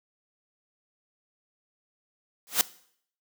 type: noise with exponential growth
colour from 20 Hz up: white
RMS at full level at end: -17 dBFS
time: 2.47-2.61 s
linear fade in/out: 0 ms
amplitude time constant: 29 ms
effects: noise-tail reverb RT60 0.6 s tail -19 dB re dry + high-pass 200 Hz 12 dB/octave